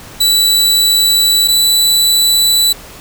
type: tone pair in turn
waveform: sawtooth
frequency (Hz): 3951 / 3967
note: B7 / B7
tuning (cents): 0 / +7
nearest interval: unison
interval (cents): 7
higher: second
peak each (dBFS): -5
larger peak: neither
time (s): 0.2-1.48 / 1.48-2.73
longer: first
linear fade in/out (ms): 10
effects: pink hiss -34 dBFS RMS until 3 s